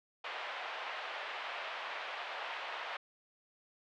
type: band-pass noise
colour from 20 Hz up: pink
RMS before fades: -42 dBFS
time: 0.24-2.97 s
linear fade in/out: 5 ms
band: 630 to 3300 Hz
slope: 24 dB/octave
effects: none